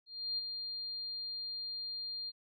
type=tone with ADSR envelope; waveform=sine; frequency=4200 Hz; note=C8; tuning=6 cents sharp; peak=-32 dBFS; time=0.06-2.32 s; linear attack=320 ms; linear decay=21 ms; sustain=-6 dB; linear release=35 ms; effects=none